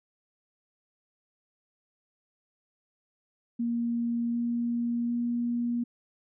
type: tone with pitch steps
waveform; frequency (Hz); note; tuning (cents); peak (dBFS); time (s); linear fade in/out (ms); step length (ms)
sine; 235.2 / 236.8 / 238.5; A#3 / A#3 / A#3; +16 / +27 / +40; -26; 3.59-5.84; 10; 750
effects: none